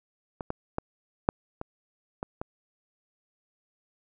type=clicks; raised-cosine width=1 ms; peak=-20 / -16 / -14 / -6 / -20 / -18 / -19 dBFS; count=7; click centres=0.408 / 0.504 / 0.784 / 1.289 / 1.614 / 2.229 / 2.415 s; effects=none